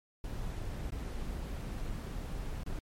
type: noise with dropouts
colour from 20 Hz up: brown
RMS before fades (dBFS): -38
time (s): 0.24-2.79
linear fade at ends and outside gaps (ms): 2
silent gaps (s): 0.905-0.92 / 2.635-2.662
effects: MP3 64 kbps